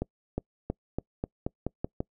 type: accelerating click train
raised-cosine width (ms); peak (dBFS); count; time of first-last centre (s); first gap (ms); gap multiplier
2; -16; 9; 0.02-2.004; 360; 0.89
effects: noise-tail reverb RT60 0.1 s tail -26 dB re dry